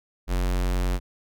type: tone with notch filter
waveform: square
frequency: 45.21 Hz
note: F#1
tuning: 39 cents flat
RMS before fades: -24 dBFS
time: 0.27-1 s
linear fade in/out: 50 ms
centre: 92 Hz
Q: 1.4
effects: none